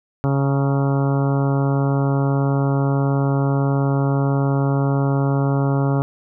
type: harmonic tone with a mistuned harmonic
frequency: 138.59 Hz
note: C#3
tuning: in tune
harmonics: 1 / 2 / 3 / 4 / 5 / 6 / 7 / 8 / 9 / 10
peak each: -17 / -23 / -27 / -29 / -31 / -33 / -34 / -35 / -36 / -37 dBFS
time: 0.24-6.02 s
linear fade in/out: 0 ms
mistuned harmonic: 7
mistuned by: -50 cents
effects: none